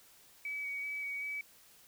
sine tone with vibrato, 2271 Hz, C#7, 41 cents sharp, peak -36 dBFS, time 0.45-1.41 s, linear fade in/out 2 ms, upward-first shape square, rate 2.6 Hz, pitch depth 12 cents each way, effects white hiss -61 dBFS RMS until 1.87 s

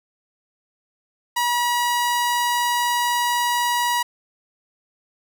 sawtooth tone, 964 Hz, B5, 42 cents flat, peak -15 dBFS, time 1.36-4.03 s, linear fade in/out 10 ms, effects none

